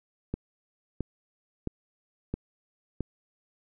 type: click train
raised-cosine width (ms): 3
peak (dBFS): -17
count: 5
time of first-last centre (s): 0.34-3.007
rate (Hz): 1.5
effects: none